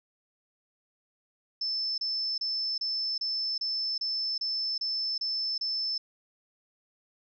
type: tone bursts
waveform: sine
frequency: 5274 Hz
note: E8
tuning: in tune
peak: -28 dBFS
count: 11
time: 1.61-5.98 s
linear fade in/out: 5 ms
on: 370 ms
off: 30 ms
effects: none